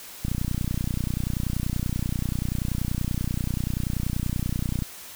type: click train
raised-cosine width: 5 ms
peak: -14 dBFS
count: 140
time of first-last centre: 0.25-4.822 s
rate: 30.4 Hz
effects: white hiss -42 dBFS RMS until 5.15 s